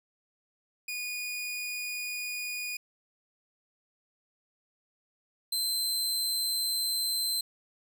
sawtooth tone pair in turn, 2458 / 4095 Hz, D#7 / C8, -22 / -38 cents, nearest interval major sixth, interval 884 cents, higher second, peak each -30 / -25 dBFS, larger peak second, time 0.88-2.77 / 5.52-7.41 s, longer neither, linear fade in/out 5 ms, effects none

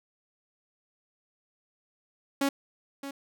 sawtooth tone with echo, 277.2 Hz, C#4, in tune, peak -20 dBFS, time 2.41-2.49 s, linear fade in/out 5 ms, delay 620 ms, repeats 1, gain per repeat -12 dB, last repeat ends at 3.11 s, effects none

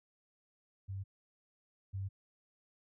sine tone pair in turn, 97.1 / 97.1 Hz, G2 / G2, -16 / -16 cents, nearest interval unison, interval 0 cents, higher neither, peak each -38 / -36 dBFS, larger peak second, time 0.88-1.04 / 1.93-2.09 s, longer neither, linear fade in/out 20 ms, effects none

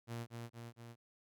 sawtooth tone with echo, 117.4 Hz, A#2, 13 cents sharp, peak -37 dBFS, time 0.07-0.27 s, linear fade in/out 50 ms, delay 230 ms, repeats 3, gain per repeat -3 dB, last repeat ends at 0.96 s, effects none

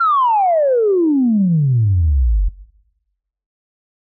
sine exponential sweep, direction down, 1402 to 43.65 Hz, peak -10 dBFS, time 0-2.49 s, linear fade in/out 10 ms, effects noise-tail reverb RT60 1.0 s tail -21 dB re dry + tanh soft clip ceiling -6 dBFS

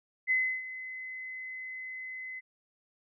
sine tone with ADSR envelope, 2036 Hz, C7, 48 cents flat, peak -23 dBFS, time 0.27-2.41 s, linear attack 39 ms, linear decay 310 ms, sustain -15 dB, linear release 28 ms, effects none

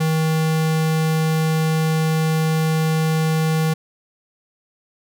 square tone, 158.8 Hz, D#3, 36 cents sharp, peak -17 dBFS, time 0-3.74 s, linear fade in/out 10 ms, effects none

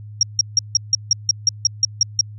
sine tone bursts, 5600 Hz, F8, 4 cents sharp, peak -10 dBFS, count 12, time 0.21-2.21 s, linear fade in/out 2 ms, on 20 ms, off 160 ms, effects added 105 Hz sine -33 dBFS peak until 2.38 s

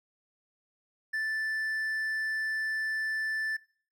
triangle tone, 1760 Hz, A6, in tune, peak -27 dBFS, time 1.13-3.57 s, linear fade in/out 10 ms, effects noise-tail reverb RT60 0.5 s tail -22 dB re dry

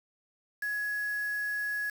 sine tone with quantisation, 1679 Hz, G#6, 18 cents sharp, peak -30 dBFS, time 0.62-1.9 s, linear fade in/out 5 ms, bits 7, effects none

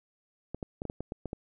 clicks, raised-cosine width 2 ms, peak -22 dBFS, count 9, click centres 0.546 / 0.628 / 0.819 / 0.853 / 0.899 / 1.006 / 1.121 / 1.257 / 1.331 s, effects none

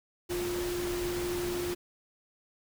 sine tone in noise, 352.8 Hz, F4, 18 cents sharp, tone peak -31 dBFS, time 0.29-1.75 s, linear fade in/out 20 ms, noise pink, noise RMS -38 dBFS, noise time 0.29-1.75 s, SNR +4 dB, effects none

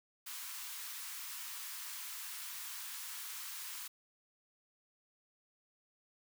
white high-pass noise, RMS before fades -45 dBFS, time 0.26-3.88 s, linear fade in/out 10 ms, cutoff 920 Hz, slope 48 dB/octave, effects none

